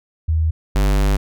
sine / square tone pair in turn, 79.8 / 49.38 Hz, D#2 / G1, +44 / +13 cents, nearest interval minor sixth, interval 831 cents, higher first, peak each -14 dBFS, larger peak neither, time 0.28-0.51 / 0.75-1.17 s, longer second, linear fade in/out 10 ms, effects none

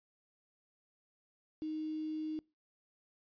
sine tone with quantisation, 311.1 Hz, D#4, in tune, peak -36 dBFS, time 1.62-2.39 s, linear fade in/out 0 ms, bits 9, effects noise-tail reverb RT60 0.3 s tail -26 dB re dry + resampled to 11025 Hz

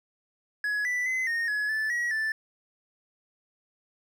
triangle tone with pitch steps, 1683 / 1978 / 2041 / 1848 / 1693 / 1749 / 1913 / 1760 Hz, G#6 / B6 / C7 / A#6 / G#6 / A6 / A#6 / A6, +23 / +2 / -44 / -16 / +33 / -11 / +44 / 0 cents, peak -24 dBFS, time 0.64-2.32 s, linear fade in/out 2 ms, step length 210 ms, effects none

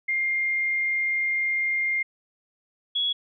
sine tone pair in turn, 2114 / 3356 Hz, C7 / G#7, +17 / +17 cents, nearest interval minor sixth, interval 800 cents, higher second, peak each -22 dBFS, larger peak neither, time 0.08-2.03 / 2.95-3.13 s, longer first, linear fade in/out 10 ms, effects none

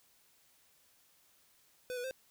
square tone with pitch steps, 501 / 489.6 / 523 Hz, B4 / B4 / C5, +25 / -15 / -1 cents, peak -38 dBFS, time 1.9-2.11 s, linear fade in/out 0 ms, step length 70 ms, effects white hiss -68 dBFS RMS until 2.3 s

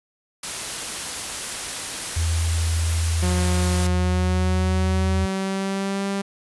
white noise, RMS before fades -29 dBFS, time 0.43-3.87 s, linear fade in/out 5 ms
sine tone, 82.7 Hz, E2, 6 cents sharp, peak -19 dBFS, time 2.16-5.26 s, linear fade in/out 10 ms
sawtooth tone with pitch glide, 180 to 197.43 Hz, F#3 to G3, -47 to +13 cents, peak -19 dBFS, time 3.22-6.22 s, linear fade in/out 10 ms, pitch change +160 cents, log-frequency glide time 3.85-6.07 s
effects resampled to 24000 Hz

